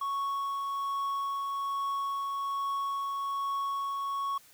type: tone with tremolo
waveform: triangle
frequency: 1108.7 Hz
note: C#6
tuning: in tune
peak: -27 dBFS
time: 0.01-4.38 s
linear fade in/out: 5 ms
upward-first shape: triangle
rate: 1.2 Hz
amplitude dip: 25%
effects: white hiss -58 dBFS RMS until 4.53 s